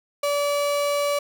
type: tone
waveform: 35% pulse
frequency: 576 Hz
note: D5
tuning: 34 cents flat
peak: -19 dBFS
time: 0.23-1.19 s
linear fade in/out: 5 ms
effects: none